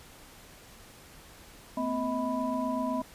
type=tone cluster; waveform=sine; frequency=227.8 / 255.7 / 637 / 990 Hz; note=A#3 / C4 / D#5 / B5; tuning=-40 / -40 / +41 / +4 cents; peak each=-37 / -31 / -34 / -34 dBFS; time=1.77-3.02 s; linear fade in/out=5 ms; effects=pink hiss -52 dBFS RMS until 3.14 s + resampled to 32000 Hz